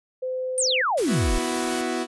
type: tone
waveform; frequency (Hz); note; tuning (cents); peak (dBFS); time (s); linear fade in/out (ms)
sine; 513; C5; -34; -25; 0.22-0.82; 10
type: exponential sweep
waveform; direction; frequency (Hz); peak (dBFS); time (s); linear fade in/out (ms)
sine; down; 9510 to 32.4; -20; 0.58-1.38; 0
type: noise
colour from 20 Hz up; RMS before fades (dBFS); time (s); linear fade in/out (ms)
white; -33; 0.97-1.82; 10
type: chord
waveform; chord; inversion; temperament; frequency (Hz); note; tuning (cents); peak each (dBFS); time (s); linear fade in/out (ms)
sawtooth; B suspended fourth; none; equal; 246.9 / 329.6 / 370; B3 / E4 / F#4; 0 / 0 / 0; -25; 1.06-2.07; 50
effects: resampled to 24000 Hz